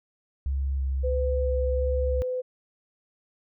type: tone with vibrato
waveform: sine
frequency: 67.4 Hz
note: C#2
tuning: 48 cents flat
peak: -24 dBFS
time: 0.46-2.22 s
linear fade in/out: 0 ms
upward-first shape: square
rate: 1.5 Hz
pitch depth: 17 cents each way
type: tone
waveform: sine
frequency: 506 Hz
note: B4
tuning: 42 cents sharp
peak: -26 dBFS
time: 1.03-2.42 s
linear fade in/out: 20 ms
effects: none